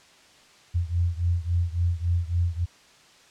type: beating tone pair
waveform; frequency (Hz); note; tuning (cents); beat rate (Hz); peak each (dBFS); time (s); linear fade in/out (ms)
sine; 85.2 / 88.8; F2 / F2; -42 / +29; 3.6; -24 / -26; 0.74-2.66; 20
effects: white hiss -54 dBFS RMS until 3.3 s + low-pass 6000 Hz 12 dB/octave